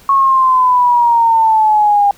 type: exponential sweep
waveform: sine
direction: down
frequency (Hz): 1103 to 804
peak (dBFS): -7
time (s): 0.09-2.11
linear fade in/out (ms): 2
effects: pink hiss -44 dBFS RMS until 2.17 s